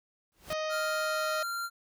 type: noise with exponential growth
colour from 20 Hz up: pink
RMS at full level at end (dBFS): -38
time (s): 0.32-0.53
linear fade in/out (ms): 0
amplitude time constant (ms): 44
type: harmonic tone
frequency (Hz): 623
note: D#5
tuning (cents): +2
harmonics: 1 / 2 / 3 / 4 / 5 / 6 / 7 / 8 / 9 / 10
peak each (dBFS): -32 / -38 / -42 / -44 / -46 / -48 / -49 / -50 / -51 / -52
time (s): 0.5-1.43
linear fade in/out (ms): 5
type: tone with pitch glide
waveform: square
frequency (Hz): 1396.9 to 1382.5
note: F6 to F6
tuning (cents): 0 to -18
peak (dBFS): -33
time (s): 0.69-1.7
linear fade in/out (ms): 50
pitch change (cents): -18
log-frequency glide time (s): 1.02-1.25
effects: none